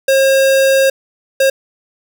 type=tone bursts at uneven times; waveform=square; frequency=538 Hz; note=C5; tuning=48 cents sharp; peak=-9 dBFS; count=2; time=0.08-0.9 / 1.4-1.5 s; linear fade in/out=5 ms; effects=none